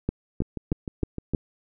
two click trains, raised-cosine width 3 ms, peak -18 / -11 dBFS, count 7 / 5, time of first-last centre 0.42-1.336 / 0.09-1.348 s, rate 6.55 / 3.18 Hz, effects none

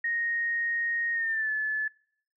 sine tone with pitch glide, 1865 to 1730.1 Hz, A#6 to A6, 0 to -30 cents, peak -26 dBFS, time 0.04-1.88 s, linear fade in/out 5 ms, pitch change -130 cents, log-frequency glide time 1.13-1.51 s, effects noise-tail reverb RT60 0.6 s tail -23 dB re dry

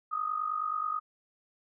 sine tone with amplitude modulation, 1244.5 Hz, D#6, in tune, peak -26 dBFS, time 0.11-1 s, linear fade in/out 20 ms, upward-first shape sine, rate 49.4 Hz, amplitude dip 75%, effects none

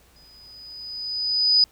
sine tone with exponential growth, 4978 Hz, D#8, in tune, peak -12 dBFS, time 0.16-1.64 s, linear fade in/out 2 ms, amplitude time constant 320 ms, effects added 60 Hz sine -57 dBFS peak until 1.71 s + pink hiss -57 dBFS RMS until 1.71 s

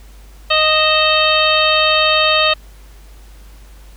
harmonic tone with a mistuned harmonic, 621 Hz, D#5, 3 cents flat, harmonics 1 / 2 / 3 / 4 / 5 / 6 / 7, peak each -17 / -17 / -22 / -17 / -19 / -19 / -22 dBFS, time 0.5-2.54 s, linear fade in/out 10 ms, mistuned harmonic 4, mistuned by +100 cents, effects added 50 Hz sine -37 dBFS peak until 3.96 s + pink hiss -48 dBFS RMS until 3.96 s

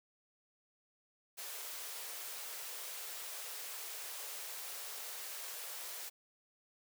white high-pass noise, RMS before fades -45 dBFS, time 1.37-6.1 s, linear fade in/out 20 ms, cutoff 400 Hz, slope 48 dB/octave, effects none

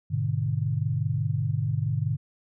sine chord, G# diminished, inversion none, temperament just, 103.83 / 124.59 / 149.51 Hz, G#2 / B2 / D3, 0 / +16 / +31 cents, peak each -28 dBFS, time 0.1-2.17 s, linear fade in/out 20 ms, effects none

